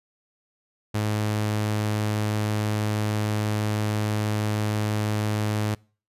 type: tone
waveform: sawtooth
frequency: 106.2 Hz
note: G#2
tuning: 39 cents sharp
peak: -19 dBFS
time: 0.94-5.75 s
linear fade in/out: 10 ms
effects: noise-tail reverb RT60 0.4 s tail -25 dB re dry + resampled to 32000 Hz